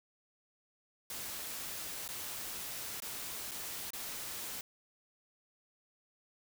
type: noise with dropouts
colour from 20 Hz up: white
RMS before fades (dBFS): -42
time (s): 1.1-4.61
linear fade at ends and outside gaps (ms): 2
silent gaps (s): 2.079-2.088 / 3.002-3.021 / 3.512-3.516 / 3.905-3.933
effects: none